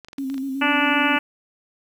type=clicks; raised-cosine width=0.2 ms; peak=-23 dBFS; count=7; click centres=0.047 / 0.085 / 0.131 / 0.184 / 0.3 / 0.343 / 0.38 s
type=tone with vibrato; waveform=sine; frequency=269.4 Hz; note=C#4; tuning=49 cents flat; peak=-24 dBFS; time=0.18-1.17 s; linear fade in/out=5 ms; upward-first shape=square; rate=8.1 Hz; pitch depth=35 cents each way
type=harmonic tone; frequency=291.8 Hz; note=D4; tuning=11 cents flat; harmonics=1 / 2 / 3 / 4 / 5 / 6 / 7 / 8 / 9 / 10; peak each=-25 / -30 / -25 / -27 / -24 / -28 / -29 / -27 / -25 / -29 dBFS; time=0.61-1.19 s; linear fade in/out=10 ms
effects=8-bit